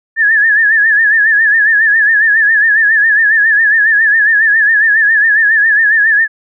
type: tone with vibrato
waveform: sine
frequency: 1738 Hz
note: A6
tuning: 22 cents flat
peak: -6 dBFS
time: 0.16-6.28 s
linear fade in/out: 50 ms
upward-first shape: sine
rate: 7.3 Hz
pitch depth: 89 cents each way
effects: none